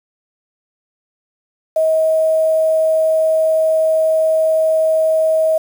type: tone with quantisation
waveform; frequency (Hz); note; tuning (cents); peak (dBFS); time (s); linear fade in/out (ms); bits
sine; 637; D#5; +41; -11; 1.76-5.58; 5; 6
effects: none

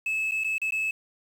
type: tone with dropouts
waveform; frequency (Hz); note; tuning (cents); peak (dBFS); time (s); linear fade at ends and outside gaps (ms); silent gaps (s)
sine; 2601; E7; -24; -22; 0.06-0.91; 5; 0.312-0.318 / 0.438-0.444 / 0.582-0.616 / 0.708-0.721
effects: tanh soft clip ceiling -24 dBFS + 8-bit

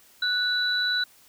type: tone pair together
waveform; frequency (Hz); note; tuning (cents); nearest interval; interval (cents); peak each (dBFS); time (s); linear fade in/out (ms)
sine; 1480 / 3951; F#6 / B7; 0 / 0; octave + perfect fourth; 1700; -25; 0.22-1.04; 5
effects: white hiss -56 dBFS RMS until 1.28 s

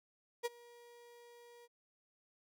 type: tone with ADSR envelope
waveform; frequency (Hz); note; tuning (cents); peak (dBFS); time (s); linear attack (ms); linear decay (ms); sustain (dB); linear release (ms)
35% pulse; 476.4; A#4; +38; -31; 0.43-1.68; 25; 28; -24; 37
effects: none

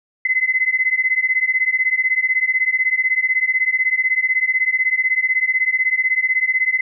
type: beating tone pair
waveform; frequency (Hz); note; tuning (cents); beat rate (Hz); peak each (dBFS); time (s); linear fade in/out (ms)
sine; 2033 / 2049; B6 / C7; +50 / -37; 16; -18; 0.25-6.81; 5
effects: none

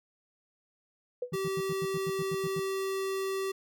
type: tone with exponential decay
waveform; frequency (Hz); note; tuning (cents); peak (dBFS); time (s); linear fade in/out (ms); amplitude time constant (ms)
sine; 493.9; B4; 0; -27; 1.22-1.34; 5; 24
type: tone bursts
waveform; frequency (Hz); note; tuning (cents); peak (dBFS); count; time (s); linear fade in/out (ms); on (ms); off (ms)
triangle; 163.1; E3; -18; -31; 11; 1.32-2.598; 5; 38; 86
type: tone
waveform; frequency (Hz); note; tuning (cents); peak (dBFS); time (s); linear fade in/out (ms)
square; 385.9; G4; -27; -31; 1.33-3.52; 10
effects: none

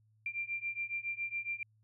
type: beating tone pair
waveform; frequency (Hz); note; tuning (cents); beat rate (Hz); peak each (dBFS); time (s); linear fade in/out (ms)
sine; 2369 / 2376.2; D7 / D7; +14 / +20; 7.2; -39 / -38; 0.26-1.63; 2
effects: added 108 Hz sine -66 dBFS peak until 1.83 s

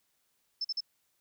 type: tone bursts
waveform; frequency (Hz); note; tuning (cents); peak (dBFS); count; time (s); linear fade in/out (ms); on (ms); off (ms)
sine; 5274; E8; 0; -30; 3; 0.61-0.806; 5; 36; 44
effects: white hiss -75 dBFS RMS until 1.2 s

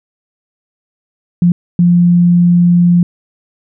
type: tone bursts at uneven times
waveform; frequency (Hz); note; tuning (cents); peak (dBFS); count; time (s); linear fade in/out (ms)
sine; 174.61; F3; 0; -5; 2; 1.42-1.52 / 1.79-3.03; 2
effects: none

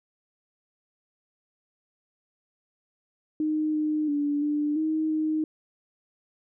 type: tone with pitch steps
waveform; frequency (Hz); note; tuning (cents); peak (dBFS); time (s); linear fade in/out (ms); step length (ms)
sine; 308.2 / 305.5 / 290.1 / 296.1 / 313.9 / 311.2; D#4 / D#4 / D4 / D4 / D#4 / D#4; -16 / -32 / -21 / +14 / +15 / 0; -23; 3.4-5.44; 2; 340
effects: none

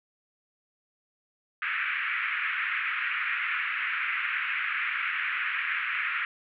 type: band-pass noise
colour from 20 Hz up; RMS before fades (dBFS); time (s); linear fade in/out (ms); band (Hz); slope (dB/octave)
white; -30; 1.62-6.25; 2; 1300 to 2500; 48
effects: none

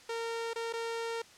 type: tone with dropouts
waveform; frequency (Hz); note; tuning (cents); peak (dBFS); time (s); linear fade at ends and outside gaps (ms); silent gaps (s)
sawtooth; 459.8; A#4; -24; -30; 0.09-1.22; 5; 0.534-0.558 / 0.727-0.735
effects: white hiss -56 dBFS RMS until 1.37 s + low-pass 7000 Hz 12 dB/octave

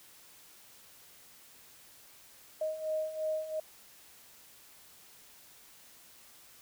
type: beating tone pair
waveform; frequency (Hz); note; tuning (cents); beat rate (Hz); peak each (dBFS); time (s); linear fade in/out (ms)
sine; 623 / 625.9; D#5 / D#5; +2 / +10; 2.9; -38 / -33; 2.61-3.6; 5
effects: white hiss -57 dBFS RMS until 6.61 s

